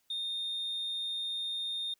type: tone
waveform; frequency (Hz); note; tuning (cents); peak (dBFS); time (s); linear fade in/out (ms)
sine; 3657; A#7; -34; -31; 0.1-1.94; 5
effects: tanh soft clip ceiling -31 dBFS + white hiss -74 dBFS RMS until 1.99 s